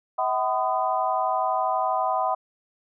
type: tone cluster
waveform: sine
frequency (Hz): 644 / 756 / 1009 / 1238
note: E5 / F#5 / B5 / D#6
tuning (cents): -41 / +37 / +37 / -9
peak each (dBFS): -28 / -25 / -26 / -31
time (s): 0.18-2.35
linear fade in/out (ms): 10
effects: none